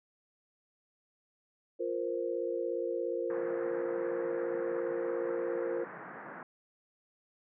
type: chord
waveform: sine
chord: F suspended fourth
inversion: none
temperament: equal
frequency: 349.2 / 466.2 / 523.3 Hz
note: F4 / Bb4 / C5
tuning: 0 / 0 / 0 cents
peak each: -36 / -35 / -36 dBFS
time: 1.79-5.85 s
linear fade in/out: 20 ms
type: band-pass noise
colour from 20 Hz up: white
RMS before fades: -46 dBFS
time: 3.3-6.43 s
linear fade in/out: 2 ms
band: 140 to 1800 Hz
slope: 48 dB/octave
effects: none